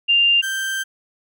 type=tone pair in turn; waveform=sine / 35% pulse; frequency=2794 / 1568.1 Hz; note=F7 / G6; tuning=0 / 0 cents; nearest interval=minor seventh; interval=1000 cents; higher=first; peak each=-12 / -20 dBFS; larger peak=first; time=0.08-0.42 / 0.42-0.84 s; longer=second; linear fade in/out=20 ms; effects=none